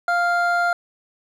triangle tone pair together, 698.5 / 1396.9 Hz, F5 / F6, 0 / 0 cents, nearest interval octave, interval 1200 cents, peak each -18 dBFS, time 0.08-0.73 s, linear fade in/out 2 ms, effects none

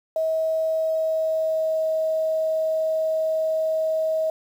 sine tone with pitch glide, 640 to 635.9 Hz, D#5 to D#5, +49 to +38 cents, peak -20 dBFS, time 0.16-4.3 s, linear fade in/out 2 ms, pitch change -11 cents, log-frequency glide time 0.68-1.83 s, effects 8-bit

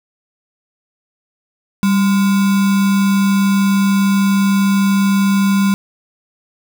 sine tone with sample-and-hold, 196.6 Hz, G3, 5 cents sharp, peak -10 dBFS, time 1.83-5.74 s, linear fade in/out 0 ms, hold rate 1225 Hz, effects none

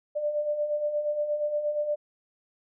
sine beating tone pair, 587.3 / 595.8 Hz, D5 / D5, 0 / +25 cents, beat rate 8.5 Hz, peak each -34 / -26 dBFS, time 0.15-1.96 s, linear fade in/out 20 ms, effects none

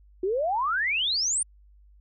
sine exponential sweep, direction up, 354.8 to 9397 Hz, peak -23 dBFS, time 0.23-1.43 s, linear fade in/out 5 ms, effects added 50 Hz sine -52 dBFS peak until 2 s

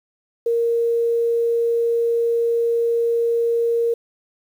sine tone, 466.2 Hz, A#4, in tune, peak -16 dBFS, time 0.46-3.94 s, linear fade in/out 5 ms, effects 8-bit

